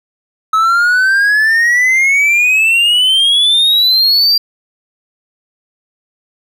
triangle exponential sweep, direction up, 1284 to 4752 Hz, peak -6 dBFS, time 0.53-4.38 s, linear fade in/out 5 ms, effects none

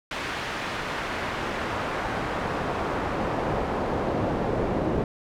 brown noise with band-pass filter sweep, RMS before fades -28 dBFS, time 0.11-5.04 s, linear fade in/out 2 ms, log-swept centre 2300 to 470 Hz, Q 0.78, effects none

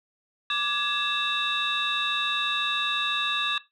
sine tone cluster, 1174 / 1678 / 2668 / 3578 / 3812 Hz, D6 / G#6 / E7 / A7 / A#7, -1 / +17 / +20 / +28 / +38 cents, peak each -30 dBFS, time 0.5-3.58 s, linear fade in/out 2 ms, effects noise-tail reverb RT60 0.2 s tail -17 dB re dry + tanh soft clip ceiling -16 dBFS

